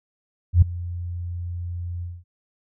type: tone with ADSR envelope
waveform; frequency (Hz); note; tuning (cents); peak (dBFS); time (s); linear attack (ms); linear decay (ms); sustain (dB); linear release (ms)
sine; 87.31; F2; 0; -7; 0.53-2.24; 90; 6; -20; 220
effects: none